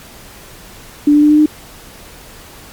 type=tone with pitch steps; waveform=sine; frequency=293 / 295.7 / 298.5 / 301.2 / 304 Hz; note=D4 / D4 / D4 / D4 / D#4; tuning=-4 / +12 / +28 / +44 / -40 cents; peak=-5 dBFS; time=1.07-1.46 s; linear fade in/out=5 ms; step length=78 ms; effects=pink hiss -37 dBFS RMS until 2.72 s + MP3 96 kbps